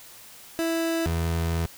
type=tone pair in turn; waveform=30% pulse; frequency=329.6 / 83.05 Hz; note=E4 / E2; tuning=0 / +13 cents; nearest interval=2 octaves; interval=2387 cents; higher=first; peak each=-21 dBFS; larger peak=neither; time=0.59-1.06 / 1.06-1.66 s; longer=second; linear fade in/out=0 ms; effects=white hiss -47 dBFS RMS until 1.77 s